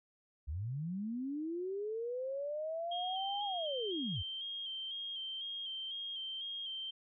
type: linear two-way sweep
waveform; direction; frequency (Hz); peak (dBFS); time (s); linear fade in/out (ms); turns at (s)
sine; up then down; 64.9 to 829 to 64.9; -36; 0.47-4.23; 20; 3.44
type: tone with vibrato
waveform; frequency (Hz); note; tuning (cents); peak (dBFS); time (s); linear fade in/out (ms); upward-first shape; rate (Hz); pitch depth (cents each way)
sine; 3188; G7; +28; -39; 2.91-6.91; 10; square; 2; 31
effects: none